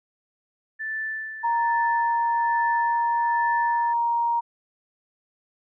sine tone with tremolo, 1760 Hz, A6, in tune, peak -26 dBFS, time 0.79-3.94 s, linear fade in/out 20 ms, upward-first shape sine, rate 1.2 Hz, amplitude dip 60%
sine tone with pitch glide, 933 to 938.4 Hz, A#5 to A#5, +1 to +11 cents, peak -20 dBFS, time 1.43-4.41 s, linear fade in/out 20 ms, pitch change +10 cents, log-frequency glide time 2.31-3.54 s
effects none

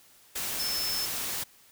sine tone in noise, 5274 Hz, E8, in tune, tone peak -30 dBFS, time 0.59-1.06 s, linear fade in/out 10 ms, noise white, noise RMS -33 dBFS, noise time 0.35-1.44 s, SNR 0 dB, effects white hiss -58 dBFS RMS until 1.71 s

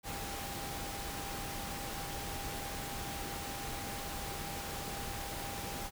sine tone in noise, 798 Hz, G5, 31 cents sharp, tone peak -46 dBFS, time 0.03-5.91 s, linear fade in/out 50 ms, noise pink, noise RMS -41 dBFS, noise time 0.03-5.91 s, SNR -8 dB, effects none

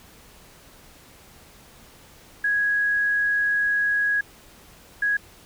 sine tone bursts at uneven times, 1661.2 Hz, G#6, in tune, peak -19 dBFS, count 2, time 2.44-4.21 / 5.02-5.17 s, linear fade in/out 5 ms, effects pink hiss -50 dBFS RMS until 5.45 s

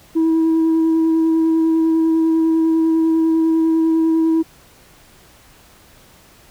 sine tone with vibrato, 324 Hz, E4, 30 cents flat, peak -10 dBFS, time 0.15-4.43 s, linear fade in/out 20 ms, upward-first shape sine, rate 10 Hz, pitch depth 11 cents each way, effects tanh soft clip ceiling -11 dBFS + pink hiss -48 dBFS RMS until 6.5 s

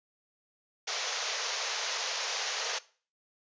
white band-pass noise, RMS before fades -34 dBFS, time 0.87-2.79 s, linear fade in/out 10 ms, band 420 to 6700 Hz, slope 96 dB/octave, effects noise-tail reverb RT60 0.4 s tail -19 dB re dry + resampled to 16000 Hz

